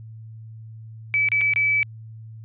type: tone with dropouts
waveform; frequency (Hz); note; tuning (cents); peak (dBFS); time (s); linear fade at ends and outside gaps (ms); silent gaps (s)
sine; 2299; D7; -37; -17; 1.14-1.83; 0; 1.287-1.318 / 1.41-1.414 / 1.536-1.56
effects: added 111 Hz sine -37 dBFS peak until 2.44 s + resampled to 8000 Hz